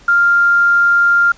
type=tone with quantisation; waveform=sine; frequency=1396.9 Hz; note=F6; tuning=in tune; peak=-8 dBFS; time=0.08-1.32 s; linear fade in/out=5 ms; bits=6; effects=pink hiss -45 dBFS RMS until 1.37 s + resampled to 16000 Hz